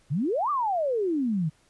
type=exponential two-way sweep; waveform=sine; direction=up then down; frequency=125 to 1222 to 147.2 Hz; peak=-23 dBFS; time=0.1-1.5 s; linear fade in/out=20 ms; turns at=0.5 s; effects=pink hiss -63 dBFS RMS until 1.69 s + resampled to 24000 Hz